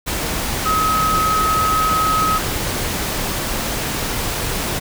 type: tone in noise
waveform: sine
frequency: 1275 Hz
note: D#6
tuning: 42 cents sharp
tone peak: -15 dBFS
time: 0.65-2.39 s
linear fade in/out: 20 ms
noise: pink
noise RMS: -22 dBFS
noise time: 0.06-4.8 s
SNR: +4 dB
effects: none